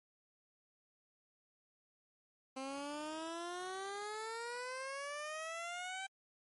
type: exponential sweep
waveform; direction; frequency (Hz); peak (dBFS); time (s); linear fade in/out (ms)
15% pulse; up; 262.2 to 780; -35; 2.56-6.07; 10
effects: MP3 48 kbps